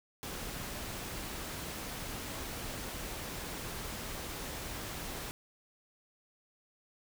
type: noise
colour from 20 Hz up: pink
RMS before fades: -41 dBFS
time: 0.23-5.31 s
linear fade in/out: 0 ms
effects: none